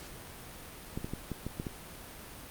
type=clicks; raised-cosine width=3 ms; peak=-22 dBFS; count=7; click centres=0.975 / 1.045 / 1.136 / 1.317 / 1.466 / 1.599 / 1.668 s; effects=pink hiss -47 dBFS RMS until 2.5 s + Opus 48 kbps